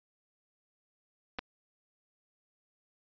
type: clicks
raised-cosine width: 0.3 ms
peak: -20 dBFS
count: 2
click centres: 1.387 / 1.391 s
effects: resampled to 11025 Hz